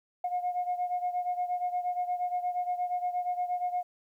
sine beating tone pair, 716 / 724.5 Hz, F5 / F#5, +43 / -37 cents, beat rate 8.5 Hz, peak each -29 / -33 dBFS, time 0.24-3.83 s, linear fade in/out 5 ms, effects tanh soft clip ceiling -23 dBFS + 11-bit

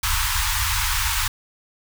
pink band-stop noise, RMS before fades -22 dBFS, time 0.03-1.28 s, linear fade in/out 5 ms, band 100 to 860 Hz, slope 96 dB/octave, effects none

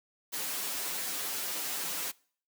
white noise with comb filter, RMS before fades -35 dBFS, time 0.32-2.12 s, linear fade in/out 20 ms, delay 8.6 ms, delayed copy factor -0.85, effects noise-tail reverb RT60 0.5 s tail -24 dB re dry + high-pass 200 Hz 12 dB/octave

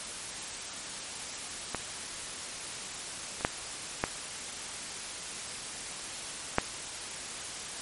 clicks, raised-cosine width 0.5 ms, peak -15 / -24 / -9 / -10 / -7 dBFS, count 5, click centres 1.747 / 3.409 / 3.449 / 4.039 / 6.584 s, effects white hiss -39 dBFS RMS until 7.81 s + MP3 48 kbps

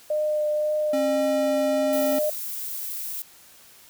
sine tone with vibrato, 605 Hz, D#5, 49 cents flat, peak -21 dBFS, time 0.1-2.3 s, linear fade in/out 5 ms, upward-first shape triangle, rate 1.9 Hz, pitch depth 12 cents each way
square tone, 270.3 Hz, C#4, 44 cents flat, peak -26 dBFS, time 0.93-2.19 s, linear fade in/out 5 ms
violet noise, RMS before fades -32 dBFS, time 1.93-3.22 s, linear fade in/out 0 ms
effects white hiss -51 dBFS RMS until 3.89 s

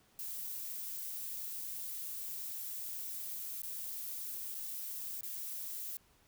violet noise with dropouts, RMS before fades -42 dBFS, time 0.19-5.97 s, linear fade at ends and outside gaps 1 ms, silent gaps 3.62-3.633 / 4.544-4.548 / 5.209-5.232 s, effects pink hiss -68 dBFS RMS until 6.27 s

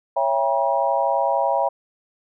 sine chord, C# diminished seventh, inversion none, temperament just, 554.4 / 665.2 / 798.3 / 957.9 Hz, C#5 / E5 / G5 / Bb5, 0 / +16 / +31 / +47 cents, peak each -23 dBFS, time 0.16-1.69 s, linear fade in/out 10 ms, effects none

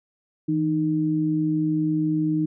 sine tone pair together, 161.01 / 309 Hz, E3 / D#4, -40 / -12 cents, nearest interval major seventh, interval 1128 cents, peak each -25 / -21 dBFS, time 0.48-2.46 s, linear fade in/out 10 ms, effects none

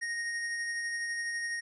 square tone with tremolo, 1864.7 Hz, A#6, in tune, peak -32 dBFS, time 0.01-1.61 s, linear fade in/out 20 ms, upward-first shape sine, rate 12 Hz, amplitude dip 25%, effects resampled to 24000 Hz

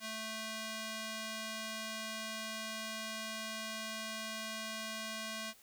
square tone with band-pass filter, 220 Hz, A3, in tune, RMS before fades -42 dBFS, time 0-5.54 s, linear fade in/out 50 ms, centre 4400 Hz, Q 0.52, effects white hiss -62 dBFS RMS until 5.62 s

